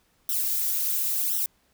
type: noise with flanger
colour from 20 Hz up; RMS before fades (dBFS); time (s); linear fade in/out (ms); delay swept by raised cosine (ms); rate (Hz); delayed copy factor
violet; -26; 0.29-1.46; 2; 0.42 to 4.22; 0.94; -0.95
effects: pink hiss -66 dBFS RMS until 1.73 s